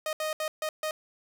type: tone bursts at uneven times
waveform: sawtooth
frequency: 621 Hz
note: D#5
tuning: 3 cents flat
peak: -25 dBFS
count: 5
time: 0.06-0.13 / 0.2-0.33 / 0.4-0.48 / 0.62-0.69 / 0.83-0.91 s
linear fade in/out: 2 ms
effects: none